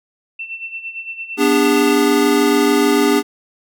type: tone with tremolo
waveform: sine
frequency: 2688 Hz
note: E7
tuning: 33 cents sharp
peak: -23 dBFS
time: 0.39-1.95 s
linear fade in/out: 5 ms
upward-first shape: sine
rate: 8.8 Hz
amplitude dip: 70%
type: chord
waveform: square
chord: G# diminished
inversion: first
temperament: equal with one note detuned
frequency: 246.9 / 293.7 / 404.9 Hz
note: B3 / D4 / G#4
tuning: 0 / 0 / -44 cents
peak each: -19 / -16 / -16 dBFS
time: 1.37-3.23 s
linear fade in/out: 50 ms
effects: none